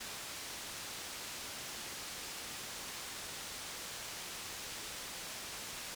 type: low-pass noise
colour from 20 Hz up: white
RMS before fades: -45 dBFS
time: 0-5.95 s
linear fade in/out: 10 ms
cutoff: 7500 Hz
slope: 12 dB/octave
effects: none